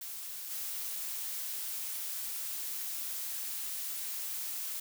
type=noise with level steps; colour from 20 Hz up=blue; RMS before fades=-42 / -38 dBFS; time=0.01-4.8 s; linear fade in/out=5 ms; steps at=0.5 s; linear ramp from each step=20 ms; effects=none